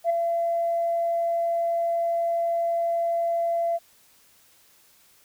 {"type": "tone with ADSR envelope", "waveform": "sine", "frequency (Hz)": 678, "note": "E5", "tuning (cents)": 49, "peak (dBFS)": -15, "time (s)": [0.04, 3.79], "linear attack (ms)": 60, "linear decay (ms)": 7, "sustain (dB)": -6, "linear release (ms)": 36, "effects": ["tanh soft clip ceiling -16 dBFS", "white hiss -58 dBFS RMS until 5.24 s"]}